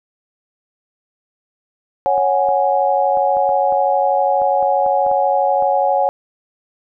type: chord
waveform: sine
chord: C# suspended fourth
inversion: none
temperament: just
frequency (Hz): 554.4 / 739.2 / 831.5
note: C#5 / F#5 / G#5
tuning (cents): 0 / -2 / +2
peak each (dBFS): -17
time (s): 2.06-6.09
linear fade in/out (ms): 0
type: clicks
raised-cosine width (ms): 1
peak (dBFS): -20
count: 12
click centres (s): 2.179 / 2.488 / 3.172 / 3.369 / 3.492 / 3.724 / 4.418 / 4.627 / 4.863 / 5.065 / 5.114 / 5.624
effects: none